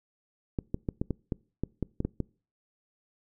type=clicks; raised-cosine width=3 ms; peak=-16 dBFS; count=11; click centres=0.588 / 0.744 / 0.888 / 1.015 / 1.107 / 1.322 / 1.636 / 1.827 / 2.004 / 2.05 / 2.203 s; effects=noise-tail reverb RT60 0.4 s tail -25 dB re dry